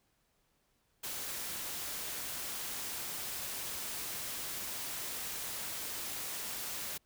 white noise, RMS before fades -40 dBFS, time 1.03-6.98 s, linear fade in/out 10 ms, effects pink hiss -75 dBFS RMS until 7.05 s

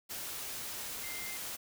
sine tone in noise, 2093 Hz, C7, in tune, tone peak -44 dBFS, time 1.02-1.38 s, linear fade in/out 20 ms, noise white, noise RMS -41 dBFS, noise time 0.09-1.57 s, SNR -6 dB, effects none

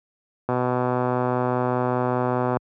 click train, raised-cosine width 1 ms, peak -9 dBFS, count 261, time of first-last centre 0.49-2.57 s, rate 125 Hz, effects high-pass 80 Hz 12 dB/octave

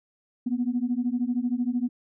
sine beating tone pair, 238.4 / 251.4 Hz, A#3 / B3, +39 / +31 cents, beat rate 13 Hz, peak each -26 dBFS, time 0.46-1.89 s, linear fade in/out 10 ms, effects tanh soft clip ceiling -16 dBFS

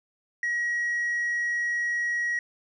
triangle tone with tanh clipping, 1905 Hz, A#6, 37 cents sharp, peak -25 dBFS, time 0.43-2.39 s, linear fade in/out 2 ms, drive 6 dB, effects none

